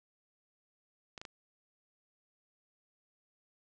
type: clicks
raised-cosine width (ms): 0.2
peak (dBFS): -27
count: 3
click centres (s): 1.178 / 1.215 / 1.252
effects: resampled to 22050 Hz